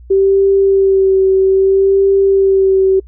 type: tone with vibrato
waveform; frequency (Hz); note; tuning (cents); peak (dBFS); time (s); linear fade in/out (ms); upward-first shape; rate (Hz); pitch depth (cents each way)
sine; 387; G4; -22; -7; 0.1-3; 10; sine; 0.62; 22
effects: noise-tail reverb RT60 0.1 s tail -26 dB re dry + added 60 Hz sine -34 dBFS peak until 3.07 s